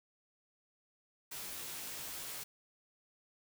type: noise with comb filter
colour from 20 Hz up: white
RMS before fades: -44 dBFS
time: 1.31-2.44 s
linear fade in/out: 10 ms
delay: 17 ms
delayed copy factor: -0.6
effects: none